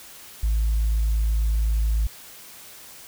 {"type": "tone", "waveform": "sine", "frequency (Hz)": 54.3, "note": "A1", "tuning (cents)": -22, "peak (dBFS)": -17, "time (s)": [0.43, 2.07], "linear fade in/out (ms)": 5, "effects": ["tanh soft clip ceiling -16 dBFS", "white hiss -44 dBFS RMS until 3.07 s"]}